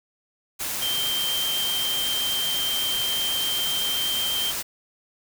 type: tone in noise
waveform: sine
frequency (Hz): 3146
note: G7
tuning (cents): +6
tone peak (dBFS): -24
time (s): 0.81-4.52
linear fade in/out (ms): 20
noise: white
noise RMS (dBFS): -29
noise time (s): 0.59-4.63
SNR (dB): +2
effects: none